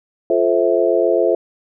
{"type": "chord", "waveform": "sine", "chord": "F major seventh", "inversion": "none", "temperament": "just", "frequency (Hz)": [349.2, 436.5, 523.8, 654.8], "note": ["F4", "A4", "C5", "E5"], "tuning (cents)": [0, -14, 2, -12], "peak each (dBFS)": -18, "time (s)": [0.3, 1.35], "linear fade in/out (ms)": 2, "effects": []}